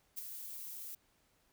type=noise with ADSR envelope; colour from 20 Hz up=violet; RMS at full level=-39 dBFS; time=0.16-0.95 s; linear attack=25 ms; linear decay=10 ms; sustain=-7 dB; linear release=4 ms; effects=pink hiss -73 dBFS RMS until 1.52 s